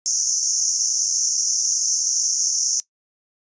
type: band-pass noise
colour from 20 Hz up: pink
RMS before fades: -21 dBFS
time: 0.06-2.8 s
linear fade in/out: 0 ms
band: 5600 to 6700 Hz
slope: 96 dB/octave
effects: noise-tail reverb RT60 0.1 s tail -19 dB re dry + resampled to 16000 Hz